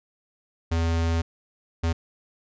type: tone bursts at uneven times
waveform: square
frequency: 82.9 Hz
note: E2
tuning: 10 cents sharp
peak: -22 dBFS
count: 2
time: 0.71-1.22 / 1.83-1.93 s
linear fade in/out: 10 ms
effects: resampled to 16000 Hz